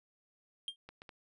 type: tone with exponential decay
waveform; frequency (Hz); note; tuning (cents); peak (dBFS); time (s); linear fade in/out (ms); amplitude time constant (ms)
triangle; 3200; G7; +35; -31; 0.68-0.76; 1; 17
type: clicks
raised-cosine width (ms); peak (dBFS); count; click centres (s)
0.3; -33; 3; 0.89 / 1.019 / 1.092
effects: resampled to 24000 Hz